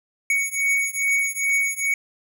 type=beating tone pair; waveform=square; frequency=2232 / 2234.4 Hz; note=C#7 / C#7; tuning=+11 / +13 cents; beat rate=2.4 Hz; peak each=-23 / -24 dBFS; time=0.3-1.94 s; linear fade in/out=2 ms; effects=none